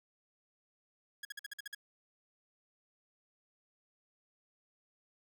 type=tone bursts; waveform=sawtooth; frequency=1661.2 Hz; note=G#6; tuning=in tune; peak=-37 dBFS; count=8; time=1.23-1.748 s; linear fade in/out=5 ms; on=21 ms; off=50 ms; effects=none